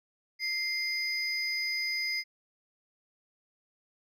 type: tone pair together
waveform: triangle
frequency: 2093 / 4970 Hz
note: C7 / D#8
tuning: 0 / -3 cents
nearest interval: octave + minor third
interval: 1497 cents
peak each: -30 / -32 dBFS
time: 0.39-2.24 s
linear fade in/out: 50 ms
effects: none